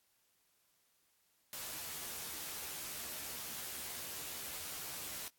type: noise with comb filter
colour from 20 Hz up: white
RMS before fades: -44 dBFS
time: 1.53-5.28 s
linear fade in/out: 0 ms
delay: 13 ms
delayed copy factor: +0.7
effects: white hiss -75 dBFS RMS until 5.38 s + AAC 64 kbps

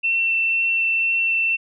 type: tone with vibrato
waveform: sine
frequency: 2694 Hz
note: E7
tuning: 37 cents sharp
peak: -17 dBFS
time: 0.03-1.57 s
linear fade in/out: 20 ms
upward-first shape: sine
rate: 2 Hz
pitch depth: 8 cents each way
effects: none

